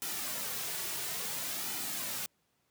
white noise with flanger, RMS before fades -37 dBFS, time 0.02-2.26 s, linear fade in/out 0 ms, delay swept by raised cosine 1.8 to 3.9 ms, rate 0.58 Hz, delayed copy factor -0.55, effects pink hiss -75 dBFS RMS until 2.7 s + high-pass 100 Hz 12 dB/octave

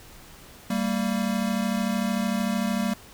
square tone pair together, 196 / 229.3 Hz, G3 / A#3, 0 / -28 cents, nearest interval minor third, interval 272 cents, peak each -27 / -27 dBFS, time 0.7-2.94 s, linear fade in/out 5 ms, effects pink hiss -48 dBFS RMS until 3.13 s

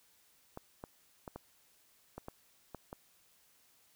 clicks, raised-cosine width 1 ms, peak -29 dBFS, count 8, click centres 0.574 / 0.839 / 1.278 / 1.36 / 2.18 / 2.284 / 2.747 / 2.929 s, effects white hiss -68 dBFS RMS until 3.95 s

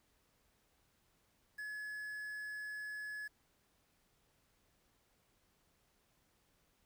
triangle tone with quantisation, 1700 Hz, G#6, 40 cents sharp, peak -40 dBFS, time 1.58-3.28 s, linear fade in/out 10 ms, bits 10, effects pink hiss -75 dBFS RMS until 6.85 s

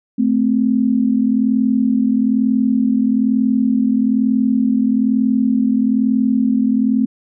sine tone pair together, 218.9 / 260 Hz, A3 / C4, -9 / -11 cents, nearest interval minor third, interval 298 cents, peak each -15 dBFS, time 0.18-7.06 s, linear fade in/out 10 ms, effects none

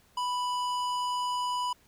sine tone with hard clipping, 989 Hz, B5, 2 cents sharp, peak -30 dBFS, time 0.17-1.73 s, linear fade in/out 5 ms, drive 14 dB, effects pink hiss -63 dBFS RMS until 1.87 s

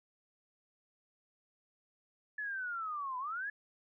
sine linear two-way sweep, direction down then up, 1729 to 987.8 to 1729 Hz, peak -36 dBFS, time 2.38-3.5 s, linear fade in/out 5 ms, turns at 3.18 s, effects none

